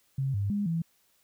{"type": "tone with pitch steps", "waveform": "sine", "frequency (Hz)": [135.1, 100.3, 204.2, 165.5], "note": ["C#3", "G2", "G#3", "E3"], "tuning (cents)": [-44, 40, -29, 7], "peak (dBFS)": -26, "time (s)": [0.18, 0.82], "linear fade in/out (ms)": 5, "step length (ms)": 160, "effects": ["white hiss -68 dBFS RMS until 1.23 s"]}